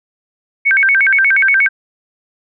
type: tone with vibrato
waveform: sine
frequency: 1864.7 Hz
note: A#6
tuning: in tune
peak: -8 dBFS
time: 0.65-1.69 s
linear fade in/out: 20 ms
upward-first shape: square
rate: 8.4 Hz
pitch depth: 300 cents each way
effects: none